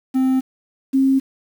triangle / sine tone pair in turn, 261.6 / 268 Hz, C4 / C4, 0 / +42 cents, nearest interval unison, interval 42 cents, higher second, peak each -12 dBFS, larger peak neither, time 0.14-0.41 / 0.93-1.2 s, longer neither, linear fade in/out 20 ms, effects 7-bit

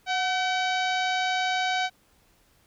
harmonic tone with a mistuned harmonic, 762 Hz, G5, 49 cents flat, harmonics 1 / 2 / 3 / 4 / 5 / 6 / 7 / 8 / 9, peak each -26 / -30 / -32 / -36 / -34 / -40 / -45 / -45 / -48 dBFS, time 0.06-1.9 s, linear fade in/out 50 ms, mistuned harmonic 1, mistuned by -59 cents, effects pink hiss -63 dBFS RMS until 2.66 s

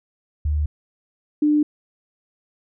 sine tone pair in turn, 74.7 / 298.8 Hz, D2 / D4, +30 / +30 cents, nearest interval 2 octaves, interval 2400 cents, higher second, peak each -18 / -14 dBFS, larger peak second, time 0.45-0.66 / 1.42-1.63 s, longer neither, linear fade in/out 5 ms, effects none

